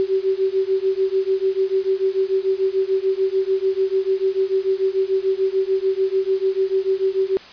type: beating tone pair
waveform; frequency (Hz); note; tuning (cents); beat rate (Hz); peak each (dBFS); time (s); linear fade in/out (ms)
sine; 380 / 386.8; F#4 / G4; +46 / -23; 6.8; -20; 0-7.37; 0
effects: white hiss -41 dBFS RMS until 7.52 s + resampled to 11025 Hz